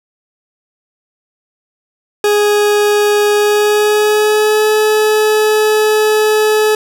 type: tone with pitch glide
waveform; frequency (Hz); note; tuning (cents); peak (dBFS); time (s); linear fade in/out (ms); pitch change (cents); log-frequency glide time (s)
40% pulse; 415.3 to 428.7; G#4 to A4; 0 to -45; -8; 2.24-6.75; 2; +55; 3.35-4.68
effects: none